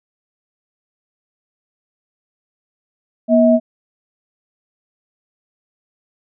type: tone pair together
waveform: sine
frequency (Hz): 240 / 641.9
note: B3 / E5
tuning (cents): -49 / -46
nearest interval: octave + perfect fourth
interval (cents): 1703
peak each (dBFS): -11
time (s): 3.28-3.6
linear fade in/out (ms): 50
effects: none